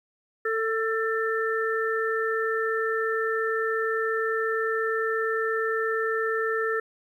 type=harmonic tone; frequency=445.7 Hz; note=A4; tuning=22 cents sharp; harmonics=1 / 3 / 4; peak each=-26 / -30 / -29 dBFS; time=0.45-6.8 s; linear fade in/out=5 ms; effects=10-bit